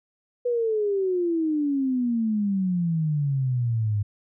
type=exponential sweep; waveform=sine; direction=down; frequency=493.9 to 101.1 Hz; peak=-21 dBFS; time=0.45-4.03 s; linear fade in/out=10 ms; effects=none